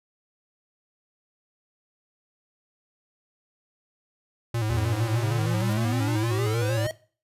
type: tone with vibrato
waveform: square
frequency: 112.4 Hz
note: A2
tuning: 37 cents sharp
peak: -25 dBFS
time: 4.54-6.87 s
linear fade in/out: 5 ms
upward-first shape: square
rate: 6.5 Hz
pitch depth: 72 cents each way
type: exponential sweep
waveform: square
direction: up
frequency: 77.78 to 640 Hz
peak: -29 dBFS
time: 4.7-6.91 s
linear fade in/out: 0 ms
type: noise with exponential growth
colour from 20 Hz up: white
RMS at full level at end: -40 dBFS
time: 5.48-5.73 s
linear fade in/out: 0 ms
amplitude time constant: 53 ms
effects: noise-tail reverb RT60 0.4 s tail -19 dB re dry + resampled to 32000 Hz